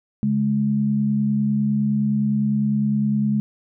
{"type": "tone pair together", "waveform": "sine", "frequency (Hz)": [140.16, 210], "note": ["C#3", "G#3"], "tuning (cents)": [19, 19], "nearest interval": "perfect fifth", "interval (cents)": 700, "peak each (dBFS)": [-24, -18], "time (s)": [0.23, 3.4], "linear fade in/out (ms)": 0, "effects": []}